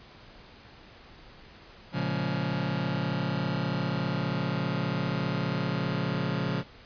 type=chord; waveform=sawtooth; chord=Bb minor seventh; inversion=none; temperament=just; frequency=116.54 / 139.85 / 174.81 / 209.8 Hz; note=Bb2 / Db3 / F3 / Ab3; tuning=0 / +16 / +2 / +18 cents; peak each=-31 / -27 / -27 / -32 dBFS; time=1.92-6.64 s; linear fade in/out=50 ms; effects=pink hiss -51 dBFS RMS until 6.85 s + resampled to 11025 Hz